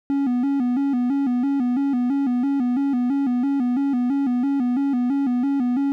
triangle tone with vibrato, 261.6 Hz, C4, in tune, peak -16 dBFS, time 0.1-5.92 s, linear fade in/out 0 ms, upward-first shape square, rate 3 Hz, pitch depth 110 cents each way, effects none

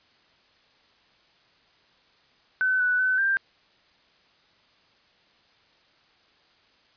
sine tone with pitch steps, 1516 / 1485 / 1514 / 1582 Hz, F#6 / F#6 / F#6 / G6, +42 / +6 / +39 / +15 cents, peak -20 dBFS, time 2.61-3.37 s, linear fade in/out 0 ms, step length 190 ms, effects white hiss -61 dBFS RMS until 6.96 s + resampled to 11025 Hz

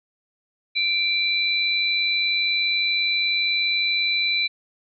sine tone pair together, 2349 / 3986 Hz, D7 / B7, 0 / +15 cents, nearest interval major sixth, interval 915 cents, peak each -22 dBFS, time 0.75-4.48 s, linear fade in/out 20 ms, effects none

